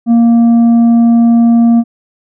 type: tone with tanh clipping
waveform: triangle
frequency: 233.1 Hz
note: A#3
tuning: in tune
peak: -5 dBFS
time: 0.06-1.84 s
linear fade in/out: 50 ms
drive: 9 dB
effects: none